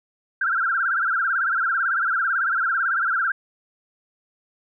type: tone with vibrato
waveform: sine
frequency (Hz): 1463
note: F#6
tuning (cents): -20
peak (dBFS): -19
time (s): 0.41-3.32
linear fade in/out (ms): 5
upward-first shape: sine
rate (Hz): 18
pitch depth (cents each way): 170
effects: none